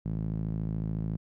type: tone with band-pass filter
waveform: sawtooth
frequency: 53.9 Hz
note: A1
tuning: 35 cents flat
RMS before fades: -32 dBFS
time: 0.05-1.17 s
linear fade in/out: 10 ms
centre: 160 Hz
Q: 2.3
effects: none